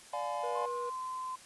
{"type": "chord", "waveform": "triangle", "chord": "D diminished seventh", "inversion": "none", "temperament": "just", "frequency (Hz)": [587.3, 704.8, 845.8, 1014.9], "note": ["D5", "F5", "Ab5", "Cb6"], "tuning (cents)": [0, 16, 31, 47], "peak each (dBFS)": -37, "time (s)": [0.13, 0.66], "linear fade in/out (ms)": 5}
{"type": "tone", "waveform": "triangle", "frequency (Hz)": 483.5, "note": "B4", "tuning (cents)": -37, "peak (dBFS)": -35, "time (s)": [0.43, 0.9], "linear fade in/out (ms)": 10}
{"type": "tone with pitch glide", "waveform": "sine", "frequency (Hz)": [1060, 1029.8], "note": ["C6", "C6"], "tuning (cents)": [22, -28], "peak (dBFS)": -36, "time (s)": [0.55, 1.36], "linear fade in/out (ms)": 10, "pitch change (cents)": -50, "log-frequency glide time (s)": [0.67, 1]}
{"effects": ["white hiss -54 dBFS RMS until 1.45 s", "resampled to 24000 Hz"]}